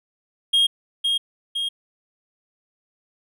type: tone with echo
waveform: triangle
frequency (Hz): 3248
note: G#7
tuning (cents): -39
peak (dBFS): -13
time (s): 0.53-0.67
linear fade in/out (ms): 10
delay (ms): 510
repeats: 2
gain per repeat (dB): -4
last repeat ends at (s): 1.69
effects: none